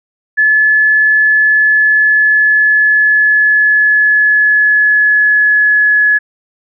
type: tone with pitch glide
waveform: sine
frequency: 1721 to 1698.3 Hz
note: A6 to G#6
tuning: -39 to +38 cents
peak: -6 dBFS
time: 0.37-6.19 s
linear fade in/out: 20 ms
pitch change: -23 cents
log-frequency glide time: 1.35-6.08 s
effects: none